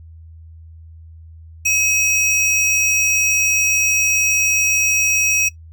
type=tone pair together; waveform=square; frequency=2555 / 5736 Hz; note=D#7 / F8; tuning=+45 / +45 cents; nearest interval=octave + major second; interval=1400 cents; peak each=-17 dBFS; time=1.65-5.49 s; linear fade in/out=10 ms; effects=noise-tail reverb RT60 0.1 s tail -20 dB re dry + added 81 Hz sine -37 dBFS peak until 5.72 s